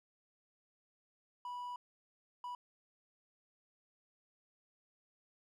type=tone bursts at uneven times; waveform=triangle; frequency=981 Hz; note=B5; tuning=12 cents flat; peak=-39 dBFS; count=2; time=1.45-1.76 / 2.44-2.55 s; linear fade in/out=2 ms; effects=none